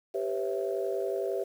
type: chord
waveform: sine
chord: C# half-diminished seventh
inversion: second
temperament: equal with one note detuned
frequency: 392 / 493.9 / 544.8 / 659.3 Hz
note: G4 / B4 / C#5 / E5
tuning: 0 / 0 / -30 / 0 cents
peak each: -31 / -35 / -35 / -35 dBFS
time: 0.14-1.44 s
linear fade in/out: 10 ms
effects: tanh soft clip ceiling -18 dBFS + 9-bit